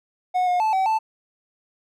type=tone with pitch steps; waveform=triangle; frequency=731 / 718 / 873 / 763 / 880 Hz; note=F#5 / F5 / A5 / G5 / A5; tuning=-21 / +48 / -14 / -47 / 0 cents; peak=-16 dBFS; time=0.34-0.99 s; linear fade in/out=20 ms; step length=130 ms; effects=none